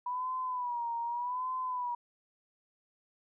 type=tone with vibrato; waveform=sine; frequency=978 Hz; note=B5; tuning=17 cents flat; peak=-32 dBFS; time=0.06-1.95 s; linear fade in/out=5 ms; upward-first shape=sine; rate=0.84 Hz; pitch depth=82 cents each way; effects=none